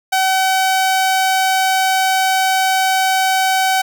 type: tone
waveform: sawtooth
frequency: 760 Hz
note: F#5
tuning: 46 cents sharp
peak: -9 dBFS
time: 0.12-3.82 s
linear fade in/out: 10 ms
effects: none